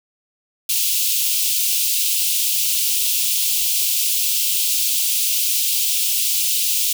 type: high-pass noise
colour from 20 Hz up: white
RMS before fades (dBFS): -19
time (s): 0.69-6.93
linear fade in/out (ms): 5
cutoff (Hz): 2600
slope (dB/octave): 48
effects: none